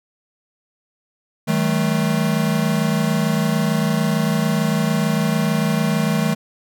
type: tone cluster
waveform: square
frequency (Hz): 159 / 190.1 / 216.8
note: D#3 / F#3 / A3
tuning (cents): +38 / +47 / -25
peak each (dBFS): -21 / -24 / -21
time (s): 1.47-6.35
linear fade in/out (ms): 20
effects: none